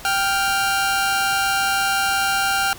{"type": "tone pair together", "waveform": "sawtooth", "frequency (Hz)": [784, 1396.9], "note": ["G5", "F6"], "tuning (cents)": [0, 0], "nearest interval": "minor seventh", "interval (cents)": 1000, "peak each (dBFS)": -17, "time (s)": [0.05, 2.73], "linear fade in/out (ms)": 0, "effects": ["pink hiss -39 dBFS RMS until 2.78 s"]}